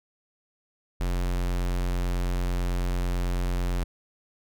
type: tone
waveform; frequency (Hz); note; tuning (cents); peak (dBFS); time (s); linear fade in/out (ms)
square; 44.54; F1; +35; -25; 1-3.84; 10
effects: none